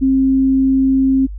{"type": "tone", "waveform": "sine", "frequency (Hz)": 266.1, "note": "C4", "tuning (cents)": 29, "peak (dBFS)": -10, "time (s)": [0.01, 1.27], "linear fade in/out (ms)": 20, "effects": ["added 50 Hz sine -25 dBFS peak until 1.38 s"]}